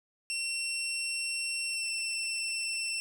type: tone with pitch glide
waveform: 20% pulse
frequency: 2720 to 2692 Hz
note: F7 to E7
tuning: -46 to +36 cents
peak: -26 dBFS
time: 0.3-3 s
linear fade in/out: 0 ms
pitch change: -18 cents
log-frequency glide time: 1.67-1.84 s
effects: none